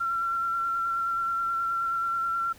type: tone with vibrato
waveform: sine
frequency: 1361 Hz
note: F6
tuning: 45 cents flat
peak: -25 dBFS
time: 0-2.53 s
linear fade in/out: 10 ms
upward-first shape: sine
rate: 9.4 Hz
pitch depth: 18 cents each way
effects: pink hiss -53 dBFS RMS until 2.58 s